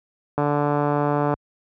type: click train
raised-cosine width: 1 ms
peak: -8 dBFS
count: 141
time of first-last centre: 0.38-1.339 s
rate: 146 Hz
effects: high-pass 60 Hz 12 dB/octave